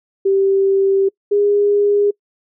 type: tone pair in turn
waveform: sine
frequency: 390 / 408.7 Hz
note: G4 / G#4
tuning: -9 / -28 cents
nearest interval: minor second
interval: 81 cents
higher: second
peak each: -11 dBFS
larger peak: neither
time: 0.25-1.09 / 1.31-2.11 s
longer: first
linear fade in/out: 10 ms
effects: noise-tail reverb RT60 0.1 s tail -25 dB re dry